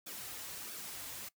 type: noise with flanger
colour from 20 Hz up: white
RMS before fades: -45 dBFS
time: 0.06-1.29 s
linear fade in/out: 10 ms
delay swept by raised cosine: 0.98 to 5.38 ms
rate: 1.5 Hz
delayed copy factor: -0.55
effects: noise-tail reverb RT60 0.1 s tail -20 dB re dry